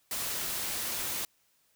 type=noise; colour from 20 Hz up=white; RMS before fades=-34 dBFS; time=0.11-1.25 s; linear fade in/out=2 ms; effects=white hiss -70 dBFS RMS until 1.75 s